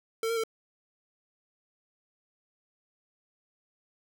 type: tone with pitch steps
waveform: square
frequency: 451 / 460.7 / 447.9 Hz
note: A4 / A#4 / A4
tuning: +43 / -20 / +31 cents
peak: -28 dBFS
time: 0.23-0.437 s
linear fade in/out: 2 ms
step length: 69 ms
effects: none